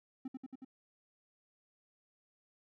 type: tone with echo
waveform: triangle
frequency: 261.6 Hz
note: C4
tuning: in tune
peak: -36 dBFS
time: 0.25-0.28 s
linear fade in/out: 5 ms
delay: 92 ms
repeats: 4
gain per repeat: -2 dB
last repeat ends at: 0.648 s
effects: none